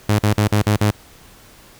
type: tone bursts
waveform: sawtooth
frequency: 104.8 Hz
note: G#2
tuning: 16 cents sharp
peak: -9 dBFS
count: 6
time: 0.09-0.91 s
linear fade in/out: 5 ms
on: 100 ms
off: 44 ms
effects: pink hiss -46 dBFS RMS until 1.79 s